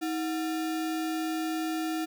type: tone with sample-and-hold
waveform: sine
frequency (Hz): 318.6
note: D#4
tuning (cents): +41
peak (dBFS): -28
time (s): 0.01-2.06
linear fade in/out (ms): 20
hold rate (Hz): 1050
effects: none